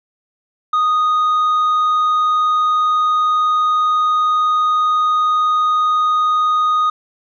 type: tone with tanh clipping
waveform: sine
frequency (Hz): 1241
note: D#6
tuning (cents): -5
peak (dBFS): -13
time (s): 0.73-6.9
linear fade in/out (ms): 5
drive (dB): 3
effects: none